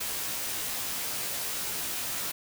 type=noise with comb filter; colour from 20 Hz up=white; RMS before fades=-33 dBFS; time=0-2.32 s; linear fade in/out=10 ms; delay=16 ms; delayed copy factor=+0.8; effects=none